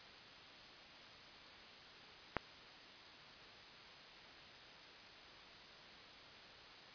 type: click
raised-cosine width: 0.5 ms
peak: -19 dBFS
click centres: 2.367 s
effects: white hiss -56 dBFS RMS until 6.94 s + resampled to 11025 Hz